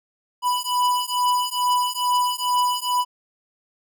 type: beating tone pair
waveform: square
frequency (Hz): 987.8 / 990.1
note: B5 / B5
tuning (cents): 0 / +4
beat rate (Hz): 2.3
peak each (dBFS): -23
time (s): 0.42-3.05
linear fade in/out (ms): 50
effects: none